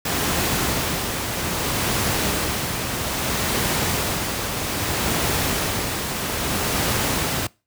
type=noise with tremolo; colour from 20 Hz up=pink; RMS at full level=-21 dBFS; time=0.05-7.47 s; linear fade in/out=5 ms; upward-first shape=sine; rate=0.62 Hz; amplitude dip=40%; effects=noise-tail reverb RT60 0.3 s tail -24 dB re dry + high-pass 60 Hz 12 dB/octave